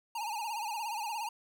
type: tone with vibrato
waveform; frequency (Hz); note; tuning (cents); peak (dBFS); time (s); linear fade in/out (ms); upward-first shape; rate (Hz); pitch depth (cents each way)
square; 880; A5; 0; -35; 0.15-1.29; 5; sine; 17; 120
effects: none